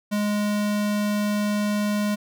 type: tone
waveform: square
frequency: 207.7 Hz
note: G#3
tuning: in tune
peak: -22 dBFS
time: 0.11-2.16 s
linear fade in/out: 20 ms
effects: none